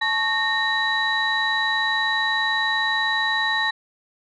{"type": "tone cluster", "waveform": "sine", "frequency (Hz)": [869, 1106, 1842, 3926], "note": ["A5", "C#6", "A#6", "B7"], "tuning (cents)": [-22, -4, -21, -11], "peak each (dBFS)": [-26, -30, -21, -25], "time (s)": [0.01, 3.71], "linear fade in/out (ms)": 10, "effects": ["tanh soft clip ceiling -11 dBFS"]}